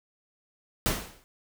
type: noise with exponential decay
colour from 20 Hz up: pink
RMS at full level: -23 dBFS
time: 0.86-1.24 s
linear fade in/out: 0 ms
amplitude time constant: 81 ms
effects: none